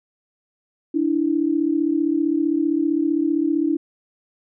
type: tone pair together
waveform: sine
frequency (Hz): 292.8 / 328.2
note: D4 / E4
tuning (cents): -5 / -8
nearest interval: major second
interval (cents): 197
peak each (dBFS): -20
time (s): 0.94-3.77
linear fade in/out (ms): 10
effects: none